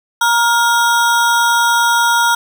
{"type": "ring-modulated tone", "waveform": "square", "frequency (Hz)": 1174.7, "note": "D6", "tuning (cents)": 0, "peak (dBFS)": -8, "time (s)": [0.21, 2.35], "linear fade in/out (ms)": 5, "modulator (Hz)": 235, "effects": ["8-bit"]}